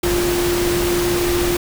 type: tone in noise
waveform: sine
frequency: 350 Hz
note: F4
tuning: 4 cents sharp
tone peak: -17 dBFS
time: 0.03-1.57 s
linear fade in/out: 5 ms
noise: pink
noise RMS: -22 dBFS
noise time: 0.03-1.57 s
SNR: +2 dB
effects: none